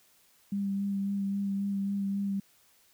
sine tone with vibrato, 198.4 Hz, G3, 21 cents sharp, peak -28 dBFS, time 0.52-2.4 s, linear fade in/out 5 ms, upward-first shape sine, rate 3.7 Hz, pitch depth 16 cents each way, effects white hiss -64 dBFS RMS until 2.93 s

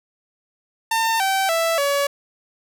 sawtooth tone with pitch steps, 903 / 772.6 / 661 / 565.6 Hz, A5 / G5 / E5 / C#5, +45 / -25 / +5 / +35 cents, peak -14 dBFS, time 0.91-2.07 s, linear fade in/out 5 ms, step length 290 ms, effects none

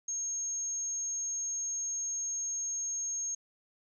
sine tone, 6500 Hz, G#8, 38 cents flat, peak -32 dBFS, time 0.08-3.35 s, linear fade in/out 5 ms, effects none

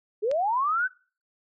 sine linear sweep, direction up, 392 to 1550 Hz, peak -22 dBFS, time 0.22-0.88 s, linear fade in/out 20 ms
click, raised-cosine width 0.2 ms, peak -21 dBFS, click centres 0.314 s
effects noise-tail reverb RT60 0.4 s tail -23 dB re dry

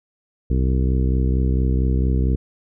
harmonic tone, 64.4 Hz, C2, 27 cents flat, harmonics 1 / 2 / 3 / 4 / 5 / 6 / 7, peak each -17 / -23 / -27 / -29 / -31 / -33 / -34 dBFS, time 0.5-2.36 s, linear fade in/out 5 ms, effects none

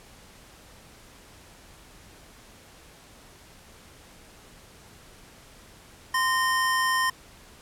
square tone pair together, 1034 / 1840.3 Hz, C6 / A#6, -21 / -23 cents, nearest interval minor seventh, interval 998 cents, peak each -25 / -26 dBFS, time 6.14-7.1 s, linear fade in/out 5 ms, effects pink hiss -51 dBFS RMS until 7.61 s + low-pass 12000 Hz 12 dB/octave

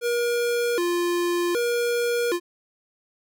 square tone with vibrato, 407.8 Hz, G#4, 32 cents flat, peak -22 dBFS, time 0.01-2.4 s, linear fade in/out 50 ms, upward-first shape square, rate 0.65 Hz, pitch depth 270 cents each way, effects none

